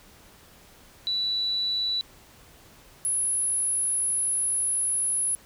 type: tone pair in turn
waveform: sine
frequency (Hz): 3951 / 10548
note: B7 / E9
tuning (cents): 0 / 0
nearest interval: octave + perfect fourth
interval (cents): 1700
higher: second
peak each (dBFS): -24 / -23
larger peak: second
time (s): 1.07-2.01 / 3.05-5.35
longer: second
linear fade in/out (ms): 0
effects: pink hiss -53 dBFS RMS until 5.45 s